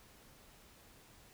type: silence
effects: pink hiss -61 dBFS RMS until 1.33 s